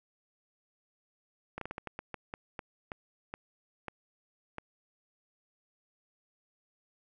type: slowing click train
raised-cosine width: 0.5 ms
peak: -23 dBFS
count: 14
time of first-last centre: 1.58-4.584 s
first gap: 33 ms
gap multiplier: 1.29
effects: none